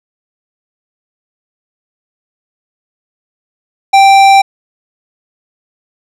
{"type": "tone with tanh clipping", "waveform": "sine", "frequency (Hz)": 784, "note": "G5", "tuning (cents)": 0, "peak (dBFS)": -4, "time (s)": [3.93, 4.42], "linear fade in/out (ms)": 10, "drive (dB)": 16, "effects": []}